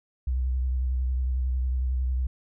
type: tone with vibrato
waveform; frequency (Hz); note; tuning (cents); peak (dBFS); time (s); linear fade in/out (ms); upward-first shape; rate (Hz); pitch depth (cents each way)
sine; 63.6; C2; -48; -23; 0.27-2.27; 5; triangle; 11; 52
effects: none